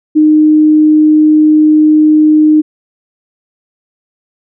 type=tone; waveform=sine; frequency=306.9 Hz; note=D#4; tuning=24 cents flat; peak=-3 dBFS; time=0.15-2.62 s; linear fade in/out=20 ms; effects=none